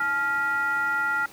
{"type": "tone with frequency modulation", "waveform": "sine", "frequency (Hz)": 1396.9, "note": "F6", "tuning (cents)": 0, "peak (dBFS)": -22, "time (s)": [0, 1.26], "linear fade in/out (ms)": 5, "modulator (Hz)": 540, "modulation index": 0.68, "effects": ["pink hiss -47 dBFS RMS until 1.32 s", "high-pass 100 Hz 12 dB/octave"]}